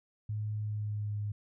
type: tone with pitch glide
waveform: sine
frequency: 106.3 to 103.93 Hz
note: G#2 to G#2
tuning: +41 to +2 cents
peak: -32 dBFS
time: 0.29-1.32 s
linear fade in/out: 5 ms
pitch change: -39 cents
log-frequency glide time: 0.57-1.19 s
effects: none